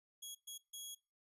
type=tone bursts at uneven times; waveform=15% pulse; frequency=3322 Hz; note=G#7; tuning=in tune; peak=-39 dBFS; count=3; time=0.22-0.35 / 0.47-0.58 / 0.73-0.95 s; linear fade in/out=10 ms; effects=noise-tail reverb RT60 0.3 s tail -21 dB re dry + resampled to 32000 Hz